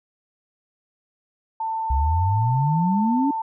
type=tone; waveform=sine; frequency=892 Hz; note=A5; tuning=23 cents sharp; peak=-23 dBFS; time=1.6-3.42 s; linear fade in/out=5 ms
type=exponential sweep; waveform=sine; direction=up; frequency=64.4 to 290 Hz; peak=-18 dBFS; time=1.9-3.31 s; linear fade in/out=5 ms
effects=none